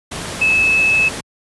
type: tone in noise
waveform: sine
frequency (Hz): 2601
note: E7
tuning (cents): -24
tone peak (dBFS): -11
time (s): 0.41-1.09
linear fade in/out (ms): 10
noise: pink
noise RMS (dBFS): -26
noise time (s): 0.11-1.21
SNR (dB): +12
effects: high-pass 60 Hz 12 dB/octave + resampled to 24000 Hz